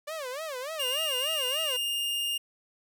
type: tone with vibrato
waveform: sawtooth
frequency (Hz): 568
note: C#5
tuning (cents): +42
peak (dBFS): -30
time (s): 0.07-1.77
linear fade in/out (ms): 10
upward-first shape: sine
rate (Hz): 3.4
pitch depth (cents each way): 230
type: tone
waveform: 45% pulse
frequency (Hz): 2826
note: F7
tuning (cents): +20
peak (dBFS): -28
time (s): 0.79-2.38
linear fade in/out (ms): 10
effects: none